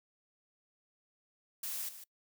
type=noise with echo; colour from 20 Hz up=blue; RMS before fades=-39 dBFS; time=1.63-1.89 s; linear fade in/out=5 ms; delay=150 ms; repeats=1; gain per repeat=-11 dB; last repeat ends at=2.04 s; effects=noise-tail reverb RT60 0.1 s tail -23 dB re dry